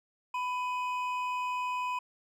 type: tone pair together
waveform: triangle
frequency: 996.5 / 2511 Hz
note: B5 / D#7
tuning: +15 / +15 cents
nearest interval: octave + major third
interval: 1600 cents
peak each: -29 / -38 dBFS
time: 0.34-1.99 s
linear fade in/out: 5 ms
effects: none